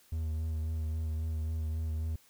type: tone with vibrato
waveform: triangle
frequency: 79.2 Hz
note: D#2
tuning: 31 cents sharp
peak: -29 dBFS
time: 0.12-2.16 s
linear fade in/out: 5 ms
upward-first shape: sine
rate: 3.7 Hz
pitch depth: 25 cents each way
effects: white hiss -63 dBFS RMS until 2.29 s